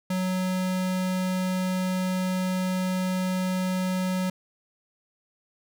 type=tone; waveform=square; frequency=185 Hz; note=F#3; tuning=in tune; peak=-25 dBFS; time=0.1-4.3 s; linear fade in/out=5 ms; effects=none